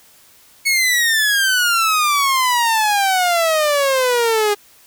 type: exponential sweep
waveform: sawtooth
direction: down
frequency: 2217 to 407.4 Hz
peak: -10 dBFS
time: 0.65-4.55 s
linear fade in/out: 20 ms
effects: white hiss -49 dBFS RMS until 4.86 s